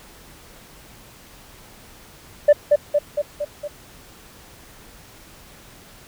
sine tone with echo, 587.3 Hz, D5, in tune, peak -5 dBFS, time 2.48-2.53 s, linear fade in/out 10 ms, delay 230 ms, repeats 5, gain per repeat -4 dB, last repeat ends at 3.68 s, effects tanh soft clip ceiling -6 dBFS + pink hiss -46 dBFS RMS until 6.07 s

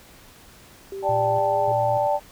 sine tone with pitch glide, 390.6 to 407.7 Hz, G4 to G#4, -6 to -32 cents, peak -30 dBFS, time 0.92-1.72 s, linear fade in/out 2 ms, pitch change +74 cents, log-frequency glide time 1.16-1.61 s
sine chord, D suspended fourth, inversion none, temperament equal, 587.3 / 784 / 880 Hz, D5 / G5 / A5, 0 / 0 / 0 cents, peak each -22 / -24 / -24 dBFS, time 1.02-2.2 s, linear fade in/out 50 ms
triangle tone with tremolo, 116.54 Hz, A#2, in tune, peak -27 dBFS, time 1.09-2.07 s, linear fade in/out 0 ms, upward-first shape square, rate 1.7 Hz, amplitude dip 65%
effects pink hiss -49 dBFS RMS until 2.31 s

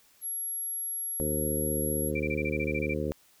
sine tone, 11250 Hz, F9, 12 cents sharp, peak -31 dBFS, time 0.21-2.12 s, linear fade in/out 50 ms
harmonic tone, 75.5 Hz, D2, 48 cents sharp, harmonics 1 / 2 / 3 / 4 / 5 / 6 / 7, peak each -36 / -36 / -36 / -36 / -36 / -36 / -36 dBFS, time 1.2-3.12 s, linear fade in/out 0 ms
sine tone bursts, 2349 Hz, D7, in tune, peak -31 dBFS, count 11, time 2.15-2.941 s, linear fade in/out 10 ms, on 51 ms, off 23 ms
effects white hiss -62 dBFS RMS until 3.4 s

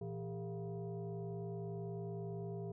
sine tone with frequency modulation, 116.54 Hz, A#2, in tune, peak -40 dBFS, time 0.01-2.72 s, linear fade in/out 5 ms, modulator 284 Hz, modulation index 1.4, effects none

